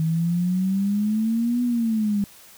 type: exponential two-way sweep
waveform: sine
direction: up then down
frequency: 158 to 246.2 to 199.3 Hz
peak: -19 dBFS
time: 0-2.24 s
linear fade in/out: 0 ms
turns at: 1.63 s
effects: white hiss -48 dBFS RMS until 2.57 s